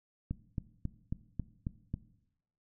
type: click train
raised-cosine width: 5 ms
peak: -22 dBFS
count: 7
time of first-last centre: 0.31-1.94 s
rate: 3.68 Hz
effects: noise-tail reverb RT60 0.8 s tail -17 dB re dry